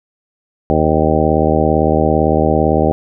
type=harmonic tone; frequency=77.78 Hz; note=D#2; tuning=in tune; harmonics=1 / 2 / 3 / 4 / 5 / 6 / 7 / 8 / 10; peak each=-19 / -19 / -19 / -19 / -19 / -19 / -19 / -19 / -19 dBFS; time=0.7-2.92 s; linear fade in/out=0 ms; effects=none